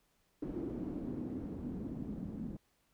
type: noise with low-pass filter sweep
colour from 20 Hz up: white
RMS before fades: -41 dBFS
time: 0.42-2.57 s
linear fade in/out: 5 ms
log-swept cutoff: 320 to 210 Hz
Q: 3.5
effects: pink hiss -75 dBFS RMS until 2.93 s

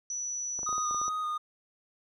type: tone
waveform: sine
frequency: 5920 Hz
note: F#8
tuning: in tune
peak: -32 dBFS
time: 0.1-1.09 s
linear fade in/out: 2 ms
type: clicks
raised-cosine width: 1 ms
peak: -30 dBFS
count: 9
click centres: 0.591 / 0.632 / 0.691 / 0.728 / 0.781 / 0.911 / 0.946 / 1.015 / 1.081 s
type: tone with vibrato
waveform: triangle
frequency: 1237 Hz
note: D#6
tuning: 10 cents flat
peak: -28 dBFS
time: 0.66-1.38 s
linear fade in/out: 10 ms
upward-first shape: square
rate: 2.6 Hz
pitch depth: 15 cents each way
effects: none

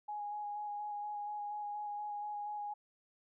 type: tone with vibrato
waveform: sine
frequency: 830.6 Hz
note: G#5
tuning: in tune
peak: -38 dBFS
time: 0.08-2.74 s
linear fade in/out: 10 ms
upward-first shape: square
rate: 4.2 Hz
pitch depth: 12 cents each way
effects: none

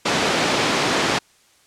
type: band-pass noise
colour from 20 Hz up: pink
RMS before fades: -20 dBFS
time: 0.05-1.19 s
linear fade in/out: 10 ms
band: 230 to 5600 Hz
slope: 12 dB/octave
effects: white hiss -56 dBFS RMS until 1.66 s + low-pass 9000 Hz 12 dB/octave

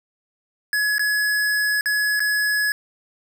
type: tone with dropouts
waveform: square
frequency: 1691 Hz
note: G#6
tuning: 31 cents sharp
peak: -19 dBFS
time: 0.73-2.72 s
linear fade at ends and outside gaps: 1 ms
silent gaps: 0.982-0.994 / 1.81-1.858 / 2.195-2.203 s
effects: none

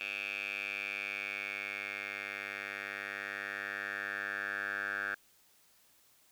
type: tone with band-pass filter sweep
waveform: 10% pulse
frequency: 100 Hz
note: G2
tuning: 35 cents sharp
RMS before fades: -39 dBFS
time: 0-5.15 s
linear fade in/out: 10 ms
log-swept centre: 2600 to 1600 Hz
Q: 7.4
effects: white hiss -66 dBFS RMS until 6.31 s

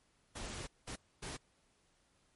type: noise bursts at uneven times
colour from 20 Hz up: pink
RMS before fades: -44 dBFS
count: 3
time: 0.35-0.67 / 0.87-0.96 / 1.22-1.37 s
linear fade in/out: 10 ms
effects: pink hiss -73 dBFS RMS until 2.35 s + MP3 48 kbps

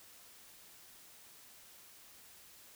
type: silence
effects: white hiss -58 dBFS RMS until 2.75 s

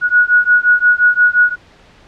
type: beating tone pair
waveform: sine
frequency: 1456 / 1461.7 Hz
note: F#6 / F#6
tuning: -28 / -22 cents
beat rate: 5.7 Hz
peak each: -11 dBFS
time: 0.01-1.56 s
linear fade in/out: 50 ms
effects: pink hiss -45 dBFS RMS until 2.07 s + low-pass 4000 Hz 12 dB/octave

